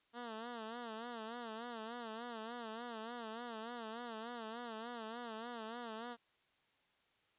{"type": "tone with vibrato", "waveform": "10% pulse", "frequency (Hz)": 230.3, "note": "A#3", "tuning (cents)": -21, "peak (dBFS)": -36, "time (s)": [0.13, 6.17], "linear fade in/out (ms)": 50, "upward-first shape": "sine", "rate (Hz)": 3.4, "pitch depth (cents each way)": 100, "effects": ["white hiss -75 dBFS RMS until 7.38 s", "resampled to 8000 Hz"]}